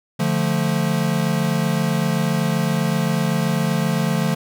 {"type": "chord", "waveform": "square", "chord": "D minor", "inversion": "none", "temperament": "equal", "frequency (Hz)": [146.83, 174.61, 220], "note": ["D3", "F3", "A3"], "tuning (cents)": [0, 0, 0], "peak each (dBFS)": [-23, -22, -24], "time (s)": [0.19, 4.35], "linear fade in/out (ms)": 10, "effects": []}